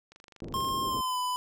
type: click train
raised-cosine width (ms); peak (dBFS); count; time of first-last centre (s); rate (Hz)
0.2; -34; 15; 0.12-0.687; 24.7
type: low-pass noise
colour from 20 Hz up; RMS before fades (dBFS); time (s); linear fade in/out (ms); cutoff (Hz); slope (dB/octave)
white; -39; 0.42-1.01; 2; 440; 24
type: tone with pitch glide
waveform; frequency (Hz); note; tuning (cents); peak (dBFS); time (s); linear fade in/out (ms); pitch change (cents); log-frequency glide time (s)
square; 1065 to 999.4; C6 to B5; +30 to +20; -29; 0.54-1.36; 0; -110; 0.82-1.18
effects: none